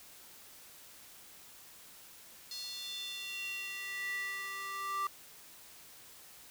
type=tone with high-pass filter sweep; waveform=square; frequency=392 Hz; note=G4; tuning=in tune; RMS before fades=-40 dBFS; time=2.51-5.07 s; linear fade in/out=2 ms; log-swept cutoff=4500 to 1200 Hz; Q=5.7; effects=white hiss -55 dBFS RMS until 6.5 s